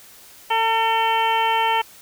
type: harmonic tone with a mistuned harmonic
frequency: 450 Hz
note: A4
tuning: 39 cents sharp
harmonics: 1 / 2 / 3 / 4 / 5 / 6 / 7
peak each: -29 / -18 / -29 / -30 / -28 / -29 / -27 dBFS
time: 0.5-1.82 s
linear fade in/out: 10 ms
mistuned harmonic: 7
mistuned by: -31 cents
effects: white hiss -46 dBFS RMS until 2.01 s